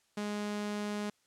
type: tone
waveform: sawtooth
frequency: 207.7 Hz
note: G#3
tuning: in tune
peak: -30 dBFS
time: 0.17-1.1 s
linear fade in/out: 5 ms
effects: white hiss -72 dBFS RMS until 1.26 s + low-pass 9000 Hz 12 dB/octave